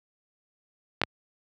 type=clicks; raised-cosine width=0.3 ms; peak=-7 dBFS; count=2; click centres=1.016 / 1.036 s; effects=high-pass 80 Hz 12 dB/octave